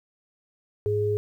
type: tone pair together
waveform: sine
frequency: 104.5 / 417 Hz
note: G#2 / G#4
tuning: +11 / +7 cents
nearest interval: 2 octaves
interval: 2396 cents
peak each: -27 / -23 dBFS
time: 0.86-1.17 s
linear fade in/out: 0 ms
effects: 10-bit